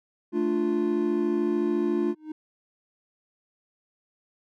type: chord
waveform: triangle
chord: D minor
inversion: second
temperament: equal with one note detuned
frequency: 220 / 295.4 / 349.2 Hz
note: A3 / D4 / F4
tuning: 0 / +10 / 0 cents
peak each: -27 / -26 / -23 dBFS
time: 0.32-2.15 s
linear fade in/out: 50 ms
type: tone with exponential growth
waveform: triangle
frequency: 309.6 Hz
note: D#4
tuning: 9 cents flat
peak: -27 dBFS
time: 2.12-2.32 s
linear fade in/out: 5 ms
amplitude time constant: 43 ms
effects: none